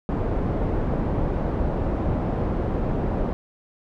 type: low-pass noise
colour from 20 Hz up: pink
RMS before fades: -24 dBFS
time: 0.09-3.33 s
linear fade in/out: 0 ms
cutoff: 650 Hz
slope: 12 dB/octave
effects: none